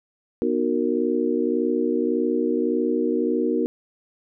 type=chord; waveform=sine; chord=B major seventh; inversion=none; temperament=just; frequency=246.9 / 308.7 / 370.4 / 463 Hz; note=B3 / D#4 / F#4 / A#4; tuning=0 / -14 / +2 / -12 cents; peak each=-25 dBFS; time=0.42-3.66 s; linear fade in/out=0 ms; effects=none